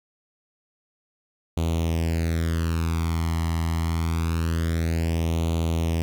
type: tone with flanger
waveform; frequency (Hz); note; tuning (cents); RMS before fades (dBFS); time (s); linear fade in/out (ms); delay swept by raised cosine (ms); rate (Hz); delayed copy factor
sawtooth; 82.41; E2; 0; -24; 1.57-6.02; 0; 0.29 to 0.99; 0.25; +0.8
effects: none